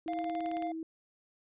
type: tone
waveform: sine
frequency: 323.1 Hz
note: E4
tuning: 35 cents flat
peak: -36 dBFS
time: 0.06-0.83 s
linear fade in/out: 2 ms
type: click train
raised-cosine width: 0.2 ms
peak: -28 dBFS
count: 11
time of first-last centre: 0.08-0.623 s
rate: 18.4 Hz
type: tone with tremolo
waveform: triangle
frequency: 698.5 Hz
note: F5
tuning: in tune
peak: -31 dBFS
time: 0.08-0.72 s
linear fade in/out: 5 ms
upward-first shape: square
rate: 11 Hz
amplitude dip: 25%
effects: resampled to 8000 Hz

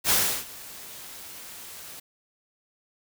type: noise with ADSR envelope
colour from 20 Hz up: white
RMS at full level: -20 dBFS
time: 0.04-2 s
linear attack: 62 ms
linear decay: 340 ms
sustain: -22 dB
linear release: 7 ms
effects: none

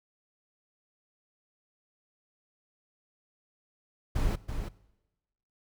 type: noise with echo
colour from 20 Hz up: brown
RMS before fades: -27 dBFS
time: 4.15-4.36 s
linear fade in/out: 10 ms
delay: 330 ms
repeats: 1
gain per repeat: -7 dB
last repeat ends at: 4.69 s
effects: noise-tail reverb RT60 1.0 s tail -20 dB re dry

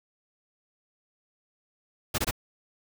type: noise bursts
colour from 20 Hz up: pink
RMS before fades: -27 dBFS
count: 3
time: 2.14-2.311 s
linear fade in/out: 10 ms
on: 43 ms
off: 21 ms
effects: none

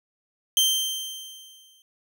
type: tone with exponential decay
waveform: sawtooth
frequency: 3136 Hz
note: G7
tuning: in tune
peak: -13 dBFS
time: 0.57-1.82 s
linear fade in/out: 1 ms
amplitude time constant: 270 ms
effects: none

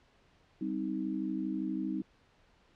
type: chord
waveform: sine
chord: C minor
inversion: second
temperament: just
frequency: 196.22 / 261.6 / 314 Hz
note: G3 / C4 / Eb4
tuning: +2 / 0 / +16 cents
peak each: -37 / -37 / -35 dBFS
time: 0.61-2.02 s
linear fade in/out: 5 ms
effects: pink hiss -66 dBFS RMS until 2.75 s + low-pass 4000 Hz 12 dB/octave

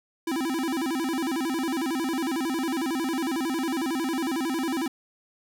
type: tone with vibrato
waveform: square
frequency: 293.7 Hz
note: D4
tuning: in tune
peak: -26 dBFS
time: 0.27-4.88 s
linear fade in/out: 5 ms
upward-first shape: square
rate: 11 Hz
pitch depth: 210 cents each way
effects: none

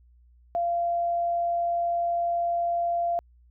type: tone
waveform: sine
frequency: 689 Hz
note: F5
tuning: 24 cents flat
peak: -23 dBFS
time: 0.55-3.19 s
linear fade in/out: 0 ms
effects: added 60 Hz sine -54 dBFS peak until 3.5 s

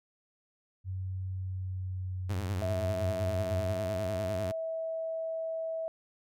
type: tone with pitch glide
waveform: sine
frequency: 93.8 to 90.5 Hz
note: F#2 to F#2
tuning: +24 to -38 cents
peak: -33 dBFS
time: 0.84-3.79 s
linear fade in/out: 50 ms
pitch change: -62 cents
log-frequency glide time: 1.31-3.55 s
type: tone with vibrato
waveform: sawtooth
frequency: 96.8 Hz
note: G2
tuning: 21 cents flat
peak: -30 dBFS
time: 2.29-4.52 s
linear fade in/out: 10 ms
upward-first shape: sine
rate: 10 Hz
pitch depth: 180 cents each way
type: tone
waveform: sine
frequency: 650 Hz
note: E5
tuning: 24 cents flat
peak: -32 dBFS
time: 2.62-5.88 s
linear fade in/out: 0 ms
effects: none

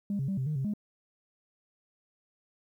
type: tone with pitch steps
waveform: sine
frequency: 201.9 / 136.1 / 194.4 / 131 / 152.6 / 134.2 / 208.2 Hz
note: G#3 / C#3 / G3 / C3 / D#3 / C3 / G#3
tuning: -49 / -31 / -14 / +2 / -33 / +44 / +5 cents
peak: -27 dBFS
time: 0.1-0.737 s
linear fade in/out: 2 ms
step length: 91 ms
effects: tanh soft clip ceiling -25 dBFS + 11-bit

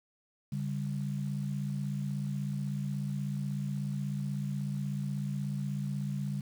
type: tone pair together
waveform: sine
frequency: 142.1 / 198.46 Hz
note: C#3 / G3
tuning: +43 / +22 cents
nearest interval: tritone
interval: 579 cents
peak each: -33 / -36 dBFS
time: 0.52-6.41 s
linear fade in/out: 5 ms
effects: 9-bit

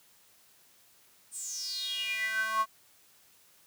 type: tone with high-pass filter sweep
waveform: square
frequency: 220 Hz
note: A3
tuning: in tune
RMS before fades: -33 dBFS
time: 1.31-2.66 s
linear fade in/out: 50 ms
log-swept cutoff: 8800 to 1000 Hz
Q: 9.3
effects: white hiss -62 dBFS RMS until 3.66 s + high-pass 60 Hz 12 dB/octave

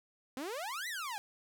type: exponential two-way sweep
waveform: sawtooth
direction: up then down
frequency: 246.9 to 2038 to 784 Hz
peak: -34 dBFS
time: 0.37-1.18 s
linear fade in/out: 0 ms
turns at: 0.88 s
effects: none

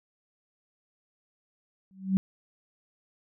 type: tone with exponential growth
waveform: sine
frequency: 190.9 Hz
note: G3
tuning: 46 cents flat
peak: -17 dBFS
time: 1.91-2.17 s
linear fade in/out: 0 ms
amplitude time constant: 55 ms
effects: none

